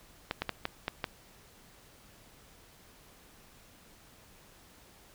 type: clicks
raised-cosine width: 0.3 ms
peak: -15 dBFS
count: 6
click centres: 0.311 / 0.42 / 0.493 / 0.654 / 0.881 / 1.042 s
effects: pink hiss -58 dBFS RMS until 5.14 s